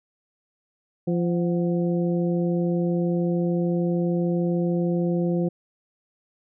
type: harmonic tone with a mistuned harmonic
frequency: 173.2 Hz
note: F3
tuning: 14 cents flat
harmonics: 1 / 2 / 3 / 4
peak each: -22 / -26 / -30 / -40 dBFS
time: 1.07-5.49 s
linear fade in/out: 10 ms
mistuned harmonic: 4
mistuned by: +92 cents
effects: none